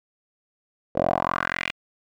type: tone with band-pass filter sweep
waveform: 10% pulse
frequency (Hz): 44.02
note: F1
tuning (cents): +14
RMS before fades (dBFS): -25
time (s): 0.95-1.72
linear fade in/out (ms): 10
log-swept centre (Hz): 500 to 2700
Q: 3.6
effects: none